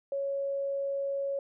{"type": "tone", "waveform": "sine", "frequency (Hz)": 554.4, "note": "C#5", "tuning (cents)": 0, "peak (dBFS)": -29, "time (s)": [0.12, 1.39], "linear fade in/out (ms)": 2, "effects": []}